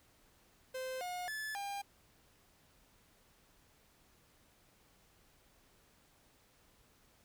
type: tone with pitch steps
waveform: 45% pulse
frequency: 518 / 719 / 1732 / 802 Hz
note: C5 / F#5 / A6 / G5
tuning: -17 / -50 / -28 / +39 cents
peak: -39 dBFS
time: 0.74-1.82 s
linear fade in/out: 10 ms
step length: 270 ms
effects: pink hiss -68 dBFS RMS until 7.24 s